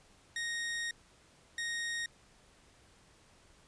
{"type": "tone bursts at uneven times", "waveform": "sawtooth", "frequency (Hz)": 1864.7, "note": "A#6", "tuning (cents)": 0, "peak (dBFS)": -31, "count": 2, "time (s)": [[0.36, 0.91], [1.58, 2.06]], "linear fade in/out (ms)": 2, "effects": ["pink hiss -63 dBFS RMS until 3.67 s", "resampled to 22050 Hz"]}